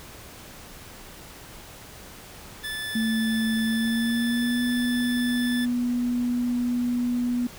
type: tone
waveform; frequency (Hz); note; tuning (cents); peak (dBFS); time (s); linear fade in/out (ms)
25% pulse; 1744; A6; -16; -26; 2.63-5.66; 20
type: tone with pitch glide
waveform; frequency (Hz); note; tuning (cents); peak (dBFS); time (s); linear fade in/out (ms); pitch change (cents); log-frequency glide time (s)
sine; 223.6 to 243.8; A3 to B3; +28 to -22; -22; 2.95-7.47; 5; +150; 3.62-4.64
effects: pink hiss -44 dBFS RMS until 7.58 s